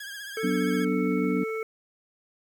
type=tone with vibrato; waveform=sawtooth; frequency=1630 Hz; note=G#6; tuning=33 cents flat; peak=-33 dBFS; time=0-0.85 s; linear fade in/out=5 ms; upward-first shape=triangle; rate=15 Hz; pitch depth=71 cents each way
type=harmonic tone; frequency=442 Hz; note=A4; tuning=8 cents sharp; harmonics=1 / 3 / 5; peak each=-29 / -38 / -37 dBFS; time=0.37-1.63 s; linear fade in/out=2 ms
type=chord; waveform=sine; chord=B minor; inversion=second; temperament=equal; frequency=185 / 246.9 / 293.7 Hz; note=F#3 / B3 / D4; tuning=0 / 0 / 0 cents; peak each=-28 dBFS; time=0.43-1.44 s; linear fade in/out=10 ms
effects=9-bit